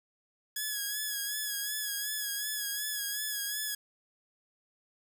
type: tone with vibrato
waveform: 5% pulse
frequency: 1680 Hz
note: G#6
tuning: 19 cents sharp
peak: -22 dBFS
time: 0.56-3.75 s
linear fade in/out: 5 ms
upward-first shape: sine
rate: 2.7 Hz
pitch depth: 46 cents each way
effects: none